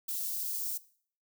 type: noise with high-pass filter sweep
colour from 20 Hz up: violet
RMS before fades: -35 dBFS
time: 0.08-0.78 s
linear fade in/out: 10 ms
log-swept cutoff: 3600 to 5500 Hz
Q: 1.2
effects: noise-tail reverb RT60 0.5 s tail -18 dB re dry